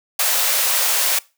white high-pass noise, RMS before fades -18 dBFS, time 0.19-1.19 s, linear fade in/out 5 ms, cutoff 480 Hz, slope 48 dB/octave, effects noise-tail reverb RT60 0.3 s tail -22 dB re dry

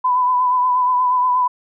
sine tone with vibrato, 1000 Hz, B5, 21 cents sharp, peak -13 dBFS, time 0.04-1.48 s, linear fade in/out 10 ms, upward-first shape triangle, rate 8.4 Hz, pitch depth 35 cents each way, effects none

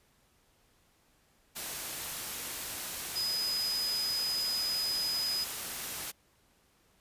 sine tone in noise, 5000 Hz, D#8, 8 cents sharp, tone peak -30 dBFS, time 3.15-5.45 s, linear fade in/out 20 ms, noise white, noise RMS -38 dBFS, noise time 1.55-6.12 s, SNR +5 dB, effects pink hiss -68 dBFS RMS until 7 s + resampled to 32000 Hz

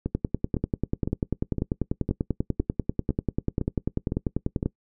two click trains, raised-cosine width 3 ms, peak -13 / -11 dBFS, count 10 / 47, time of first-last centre 0.06-4.629 / 0.15-4.66 s, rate 1.97 / 10.2 Hz, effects noise-tail reverb RT60 0.1 s tail -21 dB re dry

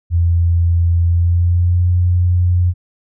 sine tone with pitch glide, 85.2 to 88.87 Hz, F2 to F2, -42 to +31 cents, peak -10 dBFS, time 0.1-2.74 s, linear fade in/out 50 ms, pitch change +73 cents, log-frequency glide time 1.05-1.87 s, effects none

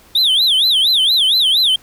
triangle tone with vibrato, 3520 Hz, A7, in tune, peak -9 dBFS, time 0.15-1.76 s, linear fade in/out 5 ms, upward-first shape sine, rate 4.3 Hz, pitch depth 260 cents each way, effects pink hiss -47 dBFS RMS until 1.82 s

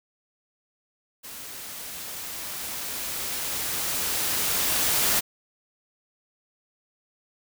white noise with level ramp, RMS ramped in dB -40 to -22 dBFS, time 1.23-5.21 s, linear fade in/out 20 ms, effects none

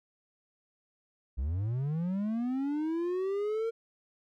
triangle linear sweep, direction up, 58.6 to 461.3 Hz, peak -27 dBFS, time 1.37-3.71 s, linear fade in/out 20 ms, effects none

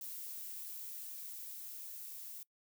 violet noise with level ramp, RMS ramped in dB -45 to -48 dBFS, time 0.01-2.43 s, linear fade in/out 2 ms, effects noise-tail reverb RT60 0.1 s tail -23 dB re dry

